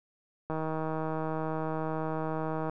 click train, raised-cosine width 1 ms, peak -20 dBFS, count 348, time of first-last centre 0.5-2.696 s, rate 158 Hz, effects none

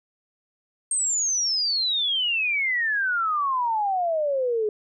sine exponential sweep, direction down, 8580 to 415.3 Hz, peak -21 dBFS, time 0.91-4.69 s, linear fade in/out 2 ms, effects none

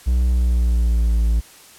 triangle tone with pitch glide, 61.74 to 56.29 Hz, B1 to A1, 0 to +40 cents, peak -12 dBFS, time 0.06-1.41 s, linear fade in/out 20 ms, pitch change -160 cents, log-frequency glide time 0.28-1.12 s, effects white hiss -45 dBFS RMS until 1.78 s + low-pass 12000 Hz 12 dB/octave

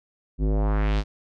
square tone with low-pass filter sweep, 51.91 Hz, G#1, in tune, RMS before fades -22 dBFS, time 0.38-1.04 s, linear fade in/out 50 ms, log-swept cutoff 260 to 5300 Hz, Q 1.6, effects none

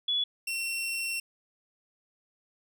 sine / sawtooth tone pair in turn, 3408 / 2718 Hz, G#7 / F7, +44 / -48 cents, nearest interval major third, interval 392 cents, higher first, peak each -25 / -27 dBFS, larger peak first, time 0.08-0.24 / 0.47-1.2 s, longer second, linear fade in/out 5 ms, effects none

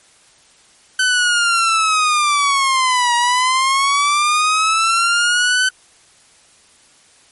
sawtooth linear two-way sweep, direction down then up, 1523 to 950 to 1523 Hz, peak -9 dBFS, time 0.99-5.69 s, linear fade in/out 5 ms, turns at 3.15 s, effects white hiss -50 dBFS RMS until 7.31 s + MP3 48 kbps

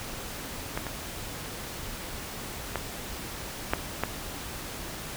clicks, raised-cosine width 0.5 ms, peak -14 / -18 / -13 / -8 / -10 dBFS, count 5, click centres 0.775 / 0.867 / 2.757 / 3.735 / 4.036 s, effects pink hiss -38 dBFS RMS until 5.16 s

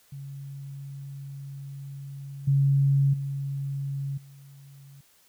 sine tone with level steps, 138.59 Hz, C#3, in tune, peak -36 / -18 / -28 / -46 dBFS, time 0.12-5.01 s, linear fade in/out 5 ms, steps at 2.47 / 3.13 / 4.17 s, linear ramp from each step 10 ms, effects white hiss -61 dBFS RMS until 5.28 s

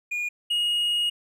triangle tone pair in turn, 2436 / 2876 Hz, D#7 / F#7, -37 / -50 cents, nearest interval minor third, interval 287 cents, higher second, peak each -24 / -20 dBFS, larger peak second, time 0.11-0.29 / 0.5-1.1 s, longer second, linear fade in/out 10 ms, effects none

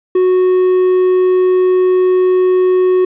triangle tone, 368.1 Hz, F#4, 9 cents flat, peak -6 dBFS, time 0.15-3.05 s, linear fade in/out 5 ms, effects resampled to 8000 Hz + 8-bit

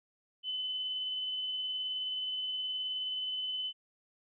sine tone with tremolo, 3025 Hz, F#7, 38 cents sharp, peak -32 dBFS, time 0.43-3.73 s, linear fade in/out 50 ms, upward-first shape triangle, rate 19 Hz, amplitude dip 25%, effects none

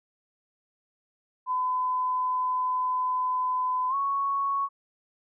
sine tone with pitch glide, 1011 to 1108.9 Hz, B5 to C#6, +40 to 0 cents, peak -24 dBFS, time 1.46-4.69 s, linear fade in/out 50 ms, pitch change +160 cents, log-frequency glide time 3.89-3.95 s, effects none

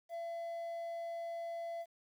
triangle tone with quantisation, 675 Hz, E5, 41 cents sharp, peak -37 dBFS, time 0.09-1.86 s, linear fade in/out 50 ms, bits 11, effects none

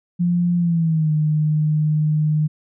sine tone with pitch glide, 174.7 to 152.97 Hz, F3 to D#3, +1 to -29 cents, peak -15 dBFS, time 0.19-2.48 s, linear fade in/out 20 ms, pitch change -230 cents, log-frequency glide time 0.57-1.12 s, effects none

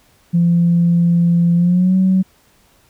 sine tone with pitch glide, 171.3 to 187.89 Hz, F3 to F#3, -33 to +27 cents, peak -9 dBFS, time 0.33-2.23 s, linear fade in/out 20 ms, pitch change +160 cents, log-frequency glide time 1.55-1.96 s, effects tanh soft clip ceiling -5 dBFS + pink hiss -54 dBFS RMS until 2.89 s

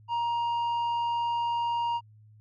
sine tone with tanh clipping, 941 Hz, A#5, 16 cents sharp, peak -27 dBFS, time 0.08-2.01 s, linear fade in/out 50 ms, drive 6 dB, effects added 107 Hz sine -52 dBFS peak until 2.4 s

